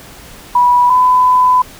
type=tone pair in turn; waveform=sine; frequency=979 / 1004.2 Hz; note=B5 / B5; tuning=-15 / +29 cents; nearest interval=unison; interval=44 cents; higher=second; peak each=-6 dBFS; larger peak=neither; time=0.55-0.9 / 0.9-1.62 s; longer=second; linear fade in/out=5 ms; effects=pink hiss -36 dBFS RMS until 1.79 s